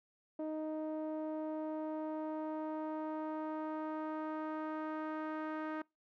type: tone with low-pass filter sweep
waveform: sawtooth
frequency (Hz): 311.1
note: D#4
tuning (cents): 0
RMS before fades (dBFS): -40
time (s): 0.39-5.82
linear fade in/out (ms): 5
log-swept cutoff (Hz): 630 to 1500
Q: 1.8
effects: noise-tail reverb RT60 0.2 s tail -24 dB re dry